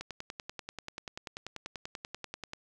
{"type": "click train", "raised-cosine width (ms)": 0.2, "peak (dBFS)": -22, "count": 27, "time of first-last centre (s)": [0.01, 2.534], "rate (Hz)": 10.3, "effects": []}